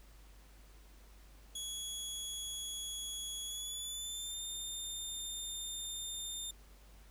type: tone with pitch glide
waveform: 20% pulse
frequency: 3355 to 3617 Hz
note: G#7 to A7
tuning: +17 to +47 cents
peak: -34 dBFS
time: 1.55-6.51 s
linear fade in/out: 5 ms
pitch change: +130 cents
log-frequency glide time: 3.45-4.42 s
effects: added 50 Hz sine -56 dBFS peak until 7.1 s + pink hiss -64 dBFS RMS until 7.1 s